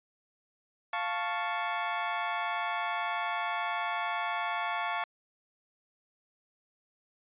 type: chord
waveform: 25% pulse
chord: F augmented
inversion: none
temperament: equal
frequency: 698.5 / 880 / 1108.7 Hz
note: F5 / A5 / C#6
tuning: 0 / 0 / 0 cents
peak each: -31 dBFS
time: 0.93-5.04 s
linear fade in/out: 2 ms
effects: resampled to 8000 Hz